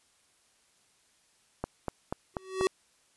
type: click train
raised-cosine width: 1 ms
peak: -17 dBFS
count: 5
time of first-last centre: 1.64-2.611 s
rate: 4.12 Hz
type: tone with exponential growth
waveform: square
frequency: 378 Hz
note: F#4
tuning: 37 cents sharp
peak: -22 dBFS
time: 2.34-2.67 s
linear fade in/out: 0 ms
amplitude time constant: 70 ms
effects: white hiss -67 dBFS RMS until 3.16 s + resampled to 24000 Hz